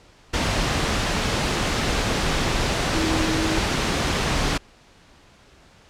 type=tone in noise; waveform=sine; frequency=320 Hz; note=D#4; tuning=49 cents sharp; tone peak=-24 dBFS; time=2.94-3.59 s; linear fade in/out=10 ms; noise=pink; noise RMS=-22 dBFS; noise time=0.33-4.58 s; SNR=-5 dB; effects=pink hiss -52 dBFS RMS until 5.89 s + low-pass 6000 Hz 12 dB/octave